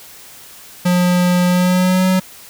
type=tone with pitch glide; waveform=square; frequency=178.7 to 186.07 Hz; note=F3 to F#3; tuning=+40 to +10 cents; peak=-12 dBFS; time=0.85-2.2 s; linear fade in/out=10 ms; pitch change=+70 cents; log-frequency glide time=1.47-2.07 s; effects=white hiss -39 dBFS RMS until 2.49 s